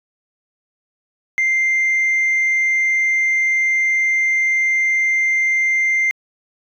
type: tone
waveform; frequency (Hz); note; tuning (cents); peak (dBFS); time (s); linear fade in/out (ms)
sine; 2093; C7; 0; -12; 1.38-6.11; 0
effects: tanh soft clip ceiling -12 dBFS